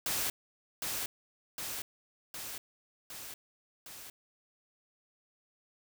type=noise with echo; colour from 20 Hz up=white; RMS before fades=-33 dBFS; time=0.06-0.3 s; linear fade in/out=2 ms; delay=760 ms; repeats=5; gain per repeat=-3 dB; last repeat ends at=4.1 s; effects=none